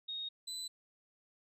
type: tone pair in turn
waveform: sine / 30% pulse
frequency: 3732 / 4008 Hz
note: A#7 / B7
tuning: +1 / +25 cents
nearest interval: minor second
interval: 124 cents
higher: second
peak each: -38 / -37 dBFS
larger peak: second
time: 0.08-0.29 / 0.47-0.68 s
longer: neither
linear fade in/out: 10 ms
effects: resampled to 32000 Hz